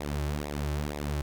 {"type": "tone with flanger", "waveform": "sawtooth", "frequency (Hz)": 73.42, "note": "D2", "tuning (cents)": 0, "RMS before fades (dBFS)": -32, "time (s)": [0, 1.22], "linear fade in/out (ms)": 5, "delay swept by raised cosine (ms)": [0.65, 4.25], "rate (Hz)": 2.1, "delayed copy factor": -0.75, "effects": []}